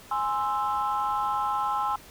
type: chord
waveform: sine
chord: Ab augmented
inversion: none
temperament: equal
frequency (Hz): 830.6 / 1046.5 / 1318.5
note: Ab5 / C6 / E6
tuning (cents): 0 / 0 / 0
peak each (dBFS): -27 / -28 / -29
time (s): 0.11-1.96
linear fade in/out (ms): 5
effects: tanh soft clip ceiling -18 dBFS + pink hiss -49 dBFS RMS until 2.1 s